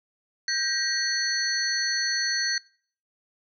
sine tone cluster, 1587 / 1899 / 4380 / 6060 Hz, G6 / A#6 / C#8 / F#8, +21 / +32 / -22 / +40 cents, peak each -32 / -30 / -27 / -33 dBFS, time 0.48-2.58 s, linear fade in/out 2 ms, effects noise-tail reverb RT60 0.5 s tail -23 dB re dry

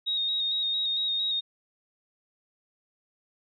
sine tone with vibrato, 3747 Hz, A#7, 8 cents sharp, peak -25 dBFS, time 0.06-1.41 s, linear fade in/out 20 ms, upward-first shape square, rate 4.4 Hz, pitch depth 24 cents each way, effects none

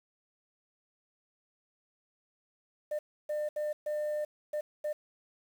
sine tone bursts at uneven times, 601 Hz, D5, 40 cents sharp, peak -28 dBFS, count 6, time 2.91-2.99 / 3.29-3.49 / 3.56-3.73 / 3.86-4.25 / 4.53-4.61 / 4.84-4.93 s, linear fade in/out 10 ms, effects tanh soft clip ceiling -29 dBFS + 9-bit

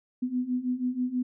sine beating tone pair, 246.7 / 252.9 Hz, B3 / B3, -2 / +41 cents, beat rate 6.2 Hz, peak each -31 / -28 dBFS, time 0.22-1.23 s, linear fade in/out 10 ms, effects none

